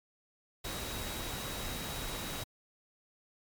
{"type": "tone in noise", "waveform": "sine", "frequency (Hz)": 3832, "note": "A#7", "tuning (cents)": 47, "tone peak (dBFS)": -47, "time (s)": [0.64, 2.44], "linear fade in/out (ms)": 10, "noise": "pink", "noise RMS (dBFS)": -39, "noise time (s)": [0.64, 2.44], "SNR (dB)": -11, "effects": ["MP3 96 kbps"]}